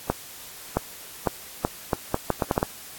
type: accelerating click train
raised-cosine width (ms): 1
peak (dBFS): -6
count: 11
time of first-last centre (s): 0.1-2.629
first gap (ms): 670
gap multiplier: 0.75
effects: white hiss -42 dBFS RMS until 2.98 s + AAC 64 kbps